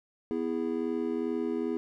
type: chord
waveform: triangle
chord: E major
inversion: second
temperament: just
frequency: 247.2 / 329.6 / 412 Hz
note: B3 / E4 / G#4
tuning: +2 / 0 / -14 cents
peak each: -31 dBFS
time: 0.31-1.77 s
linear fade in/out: 0 ms
effects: none